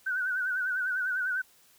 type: tone with vibrato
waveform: sine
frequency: 1495 Hz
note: F#6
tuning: 17 cents sharp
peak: -27 dBFS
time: 0.06-1.42 s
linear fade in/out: 10 ms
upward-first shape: sine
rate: 10 Hz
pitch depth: 75 cents each way
effects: white hiss -61 dBFS RMS until 1.78 s